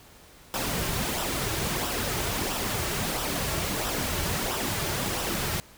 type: noise with flanger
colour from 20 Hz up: pink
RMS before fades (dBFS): -29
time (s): 0.54-5.6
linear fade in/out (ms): 0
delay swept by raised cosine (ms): 0.45 to 4.15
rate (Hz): 1.5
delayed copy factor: -0.5
effects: pink hiss -52 dBFS RMS until 5.77 s